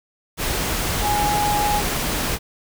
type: tone in noise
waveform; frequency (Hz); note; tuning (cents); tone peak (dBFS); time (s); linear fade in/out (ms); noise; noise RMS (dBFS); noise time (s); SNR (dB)
sine; 830; G#5; -1; -19; 1.01-1.83; 50; pink; -23; 0.37-2.39; +1
effects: none

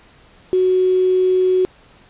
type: tone with quantisation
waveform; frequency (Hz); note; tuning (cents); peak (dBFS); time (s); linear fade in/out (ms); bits
sine; 370; F#4; 0; -12; 0.53-1.65; 0; 5
effects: pink hiss -49 dBFS RMS until 2.09 s + resampled to 8000 Hz

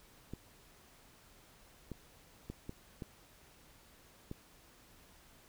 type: clicks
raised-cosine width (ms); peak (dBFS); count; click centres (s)
3; -29; 6; 0.336 / 1.917 / 2.5 / 2.694 / 3.022 / 4.314
effects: pink hiss -62 dBFS RMS until 5.48 s

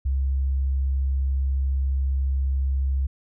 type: tone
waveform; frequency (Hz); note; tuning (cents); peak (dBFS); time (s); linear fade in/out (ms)
sine; 67.2; C2; +47; -20; 0.05-3.07; 10
effects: none

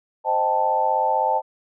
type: chord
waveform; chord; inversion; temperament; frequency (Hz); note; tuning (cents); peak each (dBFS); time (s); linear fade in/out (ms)
sine; A half-diminished seventh; first; equal; 523.3 / 622.3 / 784 / 880; C5 / Eb5 / G5 / A5; 0 / 0 / 0 / 0; -26 / -26 / -24 / -20; 0.24-1.42; 50
effects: none

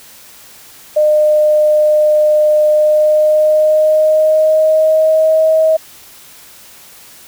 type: tone with pitch glide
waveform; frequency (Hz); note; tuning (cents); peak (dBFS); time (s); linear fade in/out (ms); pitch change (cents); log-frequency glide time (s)
sine; 607 to 635; D#5 to D#5; -43 to +35; -7; 0.96-5.77; 10; +78; 2.7-5.49
effects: white hiss -39 dBFS RMS until 7.27 s

